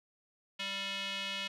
square tone with band-pass filter, 196.2 Hz, G3, 2 cents sharp, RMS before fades -38 dBFS, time 0.59-1.48 s, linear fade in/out 10 ms, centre 3000 Hz, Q 3, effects none

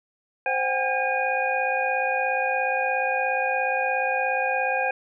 sine tone cluster, 522 / 749 / 806 / 1614 / 2462 Hz, C5 / F#5 / G5 / G#6 / D#7, -4 / +21 / +48 / -50 / -19 cents, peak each -28 dBFS, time 0.46-4.91 s, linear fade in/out 2 ms, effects none

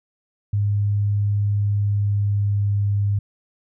sine tone with pitch glide, 102.4 to 101.4 Hz, G#2 to G#2, -24 to -41 cents, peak -17 dBFS, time 0.53-3.19 s, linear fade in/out 5 ms, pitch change -17 cents, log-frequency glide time 1.54-2.91 s, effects none

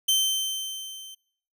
sawtooth tone with level ramp, 3100 Hz, G7, 20 cents flat, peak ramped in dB -15 to -38 dBFS, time 0.08-1.15 s, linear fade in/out 10 ms, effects noise-tail reverb RT60 0.7 s tail -26 dB re dry

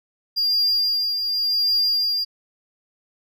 triangle tone with tremolo, 4802 Hz, D8, 38 cents sharp, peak -15 dBFS, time 0.36-2.25 s, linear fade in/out 20 ms, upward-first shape triangle, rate 0.89 Hz, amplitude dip 50%, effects none

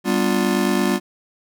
square chord, G dominant seventh, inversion none, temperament just, 196 / 245 / 294 / 352.8 Hz, G3 / B3 / D4 / F4, 0 / -14 / +2 / +18 cents, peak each -22 / -23 / -26 / -23 dBFS, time 0.04-1 s, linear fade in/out 50 ms, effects none

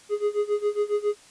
triangle tone with tremolo, 415.3 Hz, G#4, in tune, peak -17 dBFS, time 0.09-1.16 s, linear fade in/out 50 ms, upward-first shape sine, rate 7.3 Hz, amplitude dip 90%, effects white hiss -52 dBFS RMS until 1.3 s + resampled to 22050 Hz

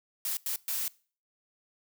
blue noise bursts at uneven times, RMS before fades -32 dBFS, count 3, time 0.25-0.37 / 0.46-0.56 / 0.68-0.88 s, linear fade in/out 2 ms, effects noise-tail reverb RT60 0.4 s tail -22 dB re dry

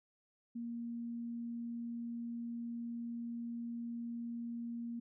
sine tone, 234.8 Hz, A#3, 13 cents sharp, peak -39 dBFS, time 0.55-5 s, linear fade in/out 10 ms, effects none

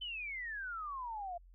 sine exponential sweep, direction down, 3086 to 678 Hz, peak -39 dBFS, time 0.01-1.38 s, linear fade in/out 10 ms, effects added 44 Hz sine -56 dBFS peak until 1.54 s

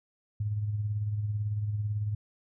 sine tone with tremolo, 104.9 Hz, G#2, 18 cents sharp, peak -26 dBFS, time 0.4-2.15 s, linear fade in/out 5 ms, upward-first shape sine, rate 18 Hz, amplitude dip 45%, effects none

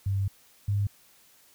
sine tone pair in turn, 98 / 101.28 Hz, G2 / G#2, 0 / -43 cents, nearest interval minor second, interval 57 cents, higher second, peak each -24 / -23 dBFS, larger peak second, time 0.06-0.28 / 0.68-0.87 s, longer first, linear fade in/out 5 ms, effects white hiss -59 dBFS RMS until 1.54 s

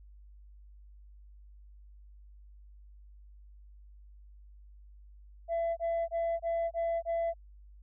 sine tone bursts, 671 Hz, E5, 31 cents sharp, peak -26 dBFS, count 6, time 5.48-7.34 s, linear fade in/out 50 ms, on 290 ms, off 24 ms, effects tanh soft clip ceiling -27 dBFS + added 50 Hz sine -51 dBFS peak until 7.82 s

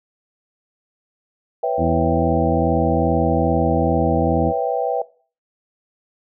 sine chord, C# half-diminished seventh, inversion third, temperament equal, 493.9 / 554.4 / 659.3 / 784 Hz, B4 / C#5 / E5 / G5, 0 / 0 / 0 / 0 cents, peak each -22 / -26 / -22 / -23 dBFS, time 1.63-5.02 s, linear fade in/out 5 ms
harmonic tone, 82.41 Hz, E2, in tune, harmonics 1 / 2 / 3 / 4, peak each -23 / -23 / -23 / -23 dBFS, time 1.77-4.53 s, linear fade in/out 50 ms
effects noise-tail reverb RT60 0.4 s tail -19 dB re dry

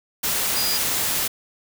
sine tone in noise, 4892 Hz, D#8, 30 cents flat, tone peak -24 dBFS, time 0.56-0.78 s, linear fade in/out 10 ms, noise white, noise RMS -23 dBFS, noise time 0.23-1.28 s, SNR -4 dB, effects none

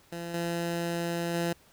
15% pulse tone with level steps, 170.4 Hz, F3, 42 cents flat, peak -29 / -23 / -21 dBFS, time 0.12-1.53 s, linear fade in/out 5 ms, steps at 0.34 / 1.34 s, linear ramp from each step 2 ms, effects pink hiss -60 dBFS RMS until 1.72 s

